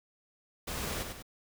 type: noise with echo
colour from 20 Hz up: pink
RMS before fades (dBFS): -37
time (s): 0.67-1.03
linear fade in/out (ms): 10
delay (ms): 98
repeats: 2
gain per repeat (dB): -5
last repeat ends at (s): 1.226
effects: none